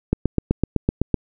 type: click train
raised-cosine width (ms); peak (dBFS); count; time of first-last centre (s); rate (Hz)
3; -4; 9; 0.13-1.143; 7.9
effects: none